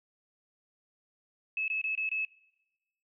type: tone with dropouts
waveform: sine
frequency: 2594 Hz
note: E7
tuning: 28 cents flat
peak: -29 dBFS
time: 1.57-2.25 s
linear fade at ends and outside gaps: 2 ms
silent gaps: 1.68-1.7 / 1.815-1.84 / 1.952-1.976 / 2.091-2.115 s
effects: noise-tail reverb RT60 1.0 s tail -20 dB re dry